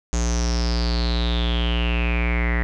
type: tone with low-pass filter sweep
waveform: square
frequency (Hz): 59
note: A#1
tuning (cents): +22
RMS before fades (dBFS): -21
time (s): 0.13-2.63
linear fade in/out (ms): 0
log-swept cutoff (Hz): 6700 to 1900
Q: 9.4
effects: none